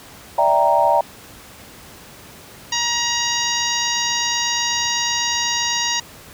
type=chord; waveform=sine; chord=E half-diminished seventh; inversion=third; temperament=equal; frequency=587.3 / 659.3 / 784 / 932.3 Hz; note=D5 / E5 / G5 / Bb5; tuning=0 / 0 / 0 / 0 cents; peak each=-19 / -19 / -19 / -16 dBFS; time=0.38-1.01 s; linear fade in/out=5 ms
type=harmonic tone; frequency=948 Hz; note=A#5; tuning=29 cents sharp; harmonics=1 / 2 / 3 / 4 / 5 / 6 / 7; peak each=-26 / -26 / -26 / -26 / -26 / -26 / -26 dBFS; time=2.72-6 s; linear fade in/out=5 ms
effects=pink hiss -41 dBFS RMS until 6.33 s + high-pass 60 Hz 12 dB/octave